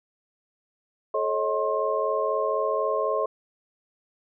sine tone cluster, 432.5 / 547 / 631 / 1066 Hz, A4 / C#5 / D#5 / C6, -30 / -23 / +24 / +32 cents, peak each -28 dBFS, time 1.14-3.26 s, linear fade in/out 5 ms, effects none

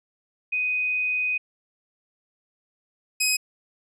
sine / 15% pulse tone pair in turn, 2498 / 2526 Hz, D#7 / D#7, +6 / +26 cents, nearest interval unison, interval 20 cents, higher second, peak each -22 / -13 dBFS, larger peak second, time 0.52-1.38 / 3.2-3.37 s, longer first, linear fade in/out 10 ms, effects resampled to 32000 Hz

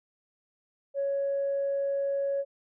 sine tone, 556 Hz, C#5, 5 cents sharp, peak -25 dBFS, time 0.94-2.45 s, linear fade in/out 50 ms, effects tanh soft clip ceiling -22 dBFS

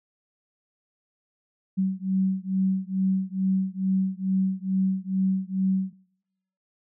sine beating tone pair, 188.9 / 191.2 Hz, F#3 / G3, +36 / -43 cents, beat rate 2.3 Hz, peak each -25 / -26 dBFS, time 1.77-5.93 s, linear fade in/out 20 ms, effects noise-tail reverb RT60 0.9 s tail -23 dB re dry

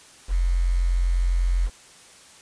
sine tone with quantisation, 44.01 Hz, F1, 14 cents sharp, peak -18 dBFS, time 0.28-1.7 s, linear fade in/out 50 ms, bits 7, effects white hiss -49 dBFS RMS until 2.41 s + resampled to 22050 Hz

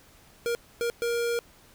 square tone bursts at uneven times, 471 Hz, A#4, 18 cents sharp, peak -26 dBFS, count 3, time 0.46-0.55 / 0.81-0.9 / 1.02-1.39 s, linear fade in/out 0 ms, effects pink hiss -56 dBFS RMS until 1.74 s

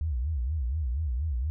sine tone with vibrato, 69.3 Hz, C#2, in tune, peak -26 dBFS, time 0.01-1.5 s, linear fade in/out 0 ms, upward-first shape sine, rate 4.2 Hz, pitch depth 280 cents each way, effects none

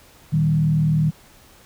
sine tone with frequency modulation, 155.56 Hz, D#3, in tune, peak -15 dBFS, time 0.32-1.11 s, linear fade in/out 20 ms, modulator 39.8 Hz, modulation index 0.64, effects pink hiss -50 dBFS RMS until 1.65 s

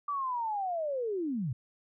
sine linear sweep, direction down, 1174.7 to 110 Hz, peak -30 dBFS, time 0.08-1.53 s, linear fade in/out 5 ms, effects none

